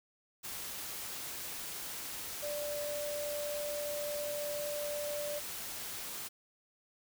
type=tone in noise; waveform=sine; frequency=587.3 Hz; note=D5; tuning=in tune; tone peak=-36 dBFS; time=2.42-5.4 s; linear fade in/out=20 ms; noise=white; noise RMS=-42 dBFS; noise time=0.43-6.29 s; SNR=+3 dB; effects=none